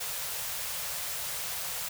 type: band-stop noise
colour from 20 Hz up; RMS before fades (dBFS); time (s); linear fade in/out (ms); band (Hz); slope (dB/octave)
white; -35; 0-1.89; 10; 180 to 440; 48
effects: none